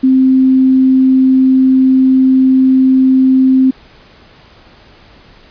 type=tone; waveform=sine; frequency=261.6 Hz; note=C4; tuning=in tune; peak=-5 dBFS; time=0.03-3.71 s; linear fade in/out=10 ms; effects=pink hiss -42 dBFS RMS until 5.5 s + resampled to 11025 Hz